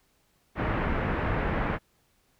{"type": "low-pass noise", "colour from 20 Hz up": "pink", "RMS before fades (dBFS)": -28, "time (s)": [0.55, 1.79], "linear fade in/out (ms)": 50, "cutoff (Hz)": 2100, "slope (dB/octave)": 24, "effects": ["pink hiss -68 dBFS RMS until 2.39 s"]}